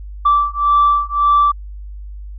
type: beating tone pair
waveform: sine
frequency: 1164 / 1165.8 Hz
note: D6 / D6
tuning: -16 / -13 cents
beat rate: 1.8 Hz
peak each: -13 dBFS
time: 0.25-1.52 s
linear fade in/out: 10 ms
effects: tanh soft clip ceiling -5 dBFS + added 50 Hz sine -28 dBFS peak until 2.38 s